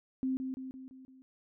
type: tone with echo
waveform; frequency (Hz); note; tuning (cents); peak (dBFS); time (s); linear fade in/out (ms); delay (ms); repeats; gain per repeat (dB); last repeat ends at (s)
sine; 261.3; C4; -2; -29; 0.23-0.37; 0; 170; 5; -5; 1.22
effects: none